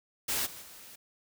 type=noise with level steps; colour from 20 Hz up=white; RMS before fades=-31 / -46 / -50 dBFS; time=0.28-0.96 s; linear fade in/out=10 ms; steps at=0.45 / 0.61 s; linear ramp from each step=20 ms; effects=none